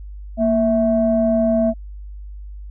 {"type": "tone pair together", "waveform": "sine", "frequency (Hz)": [231.8, 655], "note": ["A#3", "E5"], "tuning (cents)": [-10, -11], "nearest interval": "octave + tritone", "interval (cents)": 1799, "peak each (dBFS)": -16, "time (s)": [0.37, 1.74], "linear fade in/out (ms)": 50, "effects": ["tanh soft clip ceiling -6 dBFS", "added 50 Hz sine -31 dBFS peak until 2.7 s"]}